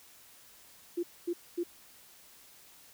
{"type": "tone bursts", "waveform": "sine", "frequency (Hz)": 346.5, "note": "F4", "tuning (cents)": -14, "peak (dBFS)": -29, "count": 3, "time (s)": [0.97, 1.636], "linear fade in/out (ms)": 10, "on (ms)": 62, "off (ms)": 240, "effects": ["white hiss -57 dBFS RMS until 2.93 s"]}